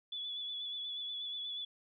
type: tone with vibrato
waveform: sine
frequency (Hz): 3432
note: A7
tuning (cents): -44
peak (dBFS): -38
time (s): 0.12-1.65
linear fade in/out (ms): 5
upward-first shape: sine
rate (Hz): 8.3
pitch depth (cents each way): 30
effects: none